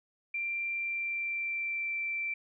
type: tone with pitch glide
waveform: sine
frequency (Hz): 2365 to 2342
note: D7 to D7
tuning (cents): +12 to -5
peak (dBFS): -31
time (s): 0.34-2.34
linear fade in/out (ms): 5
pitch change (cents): -17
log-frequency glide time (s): 0.72-1.96
effects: none

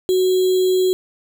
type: tone with sample-and-hold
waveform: sine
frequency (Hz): 370.8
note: F#4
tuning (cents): +4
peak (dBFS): -13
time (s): 0.09-0.93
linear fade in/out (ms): 0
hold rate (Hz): 3675
effects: none

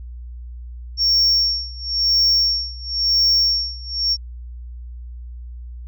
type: tone with tremolo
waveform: sine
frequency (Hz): 5490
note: F8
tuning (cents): -31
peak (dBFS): -10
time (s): 0.97-4.17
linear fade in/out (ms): 50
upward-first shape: sine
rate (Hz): 0.97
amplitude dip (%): 95
effects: tanh soft clip ceiling -11 dBFS + added 60 Hz sine -31 dBFS peak until 5.87 s

